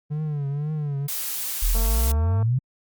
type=tone with vibrato; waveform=triangle; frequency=146.83 Hz; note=D3; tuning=in tune; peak=-22 dBFS; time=0.1-1.08 s; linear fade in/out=20 ms; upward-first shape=triangle; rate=2 Hz; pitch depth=110 cents each way
type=noise; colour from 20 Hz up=blue; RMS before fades=-28 dBFS; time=1.08-2.12 s; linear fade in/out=5 ms
type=exponential sweep; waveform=sine; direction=up; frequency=35.73 to 134.6 Hz; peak=-18 dBFS; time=1.62-2.59 s; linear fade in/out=10 ms
type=click train; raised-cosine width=1 ms; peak=-23 dBFS; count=154; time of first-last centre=1.75-2.427 s; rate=226 Hz
effects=Opus 48 kbps